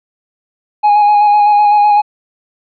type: tone with vibrato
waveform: triangle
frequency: 830.6 Hz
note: G#5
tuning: in tune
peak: -3 dBFS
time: 0.83-2.02 s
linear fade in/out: 20 ms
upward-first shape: square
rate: 7.9 Hz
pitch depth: 18 cents each way
effects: tanh soft clip ceiling 0 dBFS + resampled to 11025 Hz